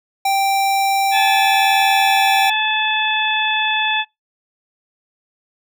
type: tone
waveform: square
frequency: 784 Hz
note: G5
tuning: in tune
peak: -15 dBFS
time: 0.25-2.5 s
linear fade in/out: 5 ms
type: harmonic tone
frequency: 865 Hz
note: A5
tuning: 30 cents flat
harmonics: 1 / 2 / 3 / 4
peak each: -21 / -21 / -21 / -21 dBFS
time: 1.11-4.05 s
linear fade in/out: 50 ms
effects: noise-tail reverb RT60 0.2 s tail -25 dB re dry